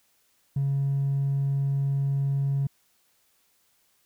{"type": "tone with hard clipping", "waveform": "sine", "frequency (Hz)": 138.59, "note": "C#3", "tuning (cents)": 0, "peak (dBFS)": -23, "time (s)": [0.56, 2.67], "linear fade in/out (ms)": 5, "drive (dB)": 1, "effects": ["white hiss -67 dBFS RMS until 4.05 s"]}